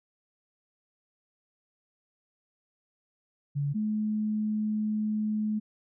sine tone pair in turn, 142.7 / 213.8 Hz, D3 / A3, -49 / -49 cents, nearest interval perfect fifth, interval 700 cents, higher second, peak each -26 dBFS, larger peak neither, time 3.55-3.74 / 3.74-5.6 s, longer second, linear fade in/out 20 ms, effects none

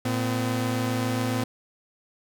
sawtooth tone pair together, 113.91 / 254.9 Hz, A#2 / C4, -40 / -45 cents, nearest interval octave + major second, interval 1395 cents, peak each -23 / -23 dBFS, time 0.05-1.44 s, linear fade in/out 5 ms, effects none

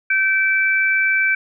sine tone pair together, 1547.4 / 2320 Hz, G6 / D7, -23 / -22 cents, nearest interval perfect fifth, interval 701 cents, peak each -17 dBFS, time 0.1-1.35 s, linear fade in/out 5 ms, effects none

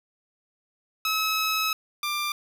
15% pulse tone pair in turn, 1288 / 1187.3 Hz, E6 / D6, -41 / +19 cents, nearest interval minor second, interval 140 cents, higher first, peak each -17 / -20 dBFS, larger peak first, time 1.05-1.73 / 2.03-2.32 s, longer first, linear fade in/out 2 ms, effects none

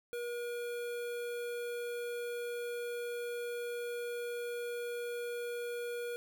square tone with notch filter, 479.2 Hz, A#4, 48 cents sharp, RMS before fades -39 dBFS, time 0.13-6.16 s, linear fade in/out 0 ms, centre 5600 Hz, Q 1.5, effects none

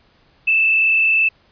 sine tone with frequency modulation, 2637 Hz, E7, in tune, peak -12 dBFS, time 0.47-1.29 s, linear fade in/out 10 ms, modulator 37.7 Hz, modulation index 1.1, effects pink hiss -56 dBFS RMS until 1.51 s + resampled to 11025 Hz

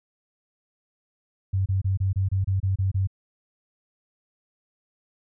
sine tone bursts, 96 Hz, G2, 36 cents flat, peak -20 dBFS, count 10, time 1.53-3.073 s, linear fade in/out 10 ms, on 130 ms, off 27 ms, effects none

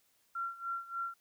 sine tone with tremolo, 1369 Hz, F6, 35 cents flat, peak -33 dBFS, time 0.35-1.14 s, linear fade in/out 5 ms, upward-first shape sine, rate 3.4 Hz, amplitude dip 85%, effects white hiss -72 dBFS RMS until 1.2 s

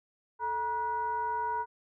sine tone with frequency modulation, 954 Hz, A#5, 40 cents sharp, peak -29 dBFS, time 0.39-1.66 s, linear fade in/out 50 ms, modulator 516 Hz, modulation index 0.53, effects none

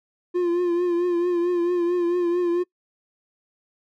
triangle tone with vibrato, 350 Hz, F4, 4 cents sharp, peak -17 dBFS, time 0.34-2.64 s, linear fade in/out 20 ms, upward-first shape triangle, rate 4.5 Hz, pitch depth 51 cents each way, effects noise-tail reverb RT60 0.1 s tail -24 dB re dry

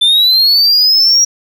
triangle linear sweep, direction up, 3520 to 5700 Hz, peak -5 dBFS, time 0.01-1.25 s, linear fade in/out 10 ms, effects none

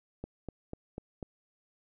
click train, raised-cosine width 2 ms, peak -25 dBFS, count 5, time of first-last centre 0.24-1.228 s, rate 4.05 Hz, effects none

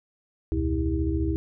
sine tone cluster, 70 / 84.2 / 122.3 / 321.9 / 398.4 Hz, C#2 / E2 / B2 / E4 / G4, +18 / +37 / -16 / -41 / +28 cents, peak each -26 / -32 / -33 / -27 / -34 dBFS, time 0.52-1.36 s, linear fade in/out 0 ms, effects none

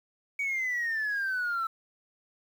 sine exponential sweep, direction down, 2270 to 1318.5 Hz, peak -26 dBFS, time 0.39-1.67 s, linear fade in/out 5 ms, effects tanh soft clip ceiling -25 dBFS + 9-bit

